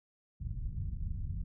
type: low-pass noise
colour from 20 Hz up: pink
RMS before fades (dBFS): -37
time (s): 0.4-1.44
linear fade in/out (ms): 10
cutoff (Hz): 140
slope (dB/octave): 24
effects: none